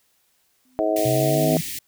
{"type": "tone with exponential growth", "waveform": "sine", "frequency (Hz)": 255.2, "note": "C4", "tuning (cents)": -43, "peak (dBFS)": -20, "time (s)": [0.65, 1.57], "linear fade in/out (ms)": 2, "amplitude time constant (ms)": 200}
{"type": "harmonic tone", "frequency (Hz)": 106.8, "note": "G#2", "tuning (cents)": 49, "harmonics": [3, 4, 5, 6, 7], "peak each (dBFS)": [-25, -27, -29, -21, -29], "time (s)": [0.79, 1.57], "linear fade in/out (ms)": 0}
{"type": "band-stop noise", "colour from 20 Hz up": "white", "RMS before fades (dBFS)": -31, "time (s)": [0.96, 1.79], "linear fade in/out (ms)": 5, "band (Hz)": [370, 1800], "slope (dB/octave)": 96}
{"type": "exponential sweep", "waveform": "sine", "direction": "up", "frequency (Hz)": [124.7, 164.81], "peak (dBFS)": -22, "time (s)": [1.05, 1.61], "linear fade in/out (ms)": 5}
{"effects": ["white hiss -65 dBFS RMS until 1.87 s"]}